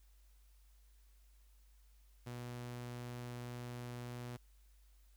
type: tone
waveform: sawtooth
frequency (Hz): 121.7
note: B2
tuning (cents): -25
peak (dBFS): -40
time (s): 2.26-4.37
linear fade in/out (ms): 10
effects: added 50 Hz sine -62 dBFS peak until 5.16 s + white hiss -75 dBFS RMS until 5.16 s